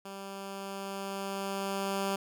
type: tone with level ramp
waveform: 10% pulse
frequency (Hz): 196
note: G3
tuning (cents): 0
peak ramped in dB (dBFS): -33 to -21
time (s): 0.05-2.16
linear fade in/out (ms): 5
effects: none